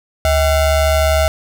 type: ring-modulated tone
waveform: square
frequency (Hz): 356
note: F4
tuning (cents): +33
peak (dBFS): -9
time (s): 0.25-1.28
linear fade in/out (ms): 0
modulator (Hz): 283
effects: none